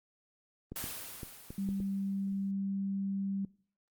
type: clicks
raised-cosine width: 3 ms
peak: -28 dBFS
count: 6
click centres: 0.72 / 0.841 / 1.232 / 1.505 / 1.689 / 1.803 s
type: noise with exponential decay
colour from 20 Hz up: white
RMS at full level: -37 dBFS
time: 0.76-2.51 s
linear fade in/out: 1 ms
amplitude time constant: 380 ms
type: tone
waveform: sine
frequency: 196 Hz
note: G3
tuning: in tune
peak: -32 dBFS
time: 1.58-3.45 s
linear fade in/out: 2 ms
effects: noise-tail reverb RT60 0.5 s tail -23 dB re dry + Opus 24 kbps

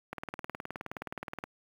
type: click train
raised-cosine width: 0.5 ms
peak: -22 dBFS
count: 26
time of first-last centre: 0.13-1.439 s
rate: 19.1 Hz
effects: high-pass 80 Hz 12 dB/octave + 8-bit

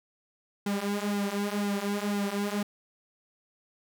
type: tone with flanger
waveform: sawtooth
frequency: 203.2 Hz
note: G#3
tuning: 38 cents flat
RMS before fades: -30 dBFS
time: 0.66-2.63 s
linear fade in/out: 5 ms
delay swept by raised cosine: 1.7 to 6.6 ms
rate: 2 Hz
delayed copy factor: -0.8
effects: none

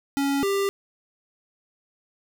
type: tone pair in turn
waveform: square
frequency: 278.7 / 395.9 Hz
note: C#4 / G4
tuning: +9 / +17 cents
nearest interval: tritone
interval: 608 cents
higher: second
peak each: -22 dBFS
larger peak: neither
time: 0.17-0.43 / 0.43-0.69 s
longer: neither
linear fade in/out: 0 ms
effects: none

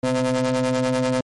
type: ring-modulated tone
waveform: 35% pulse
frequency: 129.7 Hz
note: C3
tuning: 15 cents flat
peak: -14 dBFS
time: 0.03-1.21 s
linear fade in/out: 5 ms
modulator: 384 Hz
effects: MP3 48 kbps

